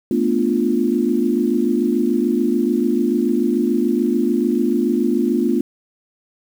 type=chord; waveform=sine; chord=B half-diminished seventh; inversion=third; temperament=equal; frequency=220 / 246.9 / 293.7 / 349.2 Hz; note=A3 / B3 / D4 / F4; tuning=0 / 0 / 0 / 0 cents; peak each=-21 / -19 / -22 / -20 dBFS; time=0.11-5.61 s; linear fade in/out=2 ms; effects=7-bit